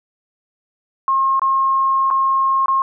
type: tone with dropouts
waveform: sine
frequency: 1074 Hz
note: C6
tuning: 45 cents sharp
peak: -13 dBFS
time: 1.08-2.82 s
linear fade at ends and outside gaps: 1 ms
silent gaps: 1.395-1.418 / 2.103-2.11 / 2.659-2.682 s
effects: none